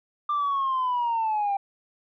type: linear sweep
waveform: sine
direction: down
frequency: 1191 to 784 Hz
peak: -21 dBFS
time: 0.29-1.57 s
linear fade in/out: 5 ms
effects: tanh soft clip ceiling -20 dBFS